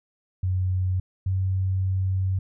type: tone pair in turn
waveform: sine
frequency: 92.5 / 94.5 Hz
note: F#2 / F#2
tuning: 0 / +37 cents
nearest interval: unison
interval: 37 cents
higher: second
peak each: -21 dBFS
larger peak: neither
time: 0.43-1 / 1.26-2.39 s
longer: second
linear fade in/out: 5 ms
effects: none